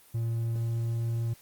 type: tone with pitch glide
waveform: triangle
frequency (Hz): 115.1 to 115.77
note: A#2 to A#2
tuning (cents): -22 to -11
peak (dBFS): -25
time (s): 0.14-1.34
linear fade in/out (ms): 10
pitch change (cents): +11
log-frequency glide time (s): 0.34-0.96
effects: white hiss -57 dBFS RMS until 1.41 s + Opus 32 kbps